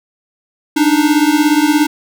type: beating tone pair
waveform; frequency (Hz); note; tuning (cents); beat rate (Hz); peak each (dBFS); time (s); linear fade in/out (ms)
square; 291.8 / 308.8; D4 / D#4; -11 / -13; 17; -13; 0.76-1.87; 10
effects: none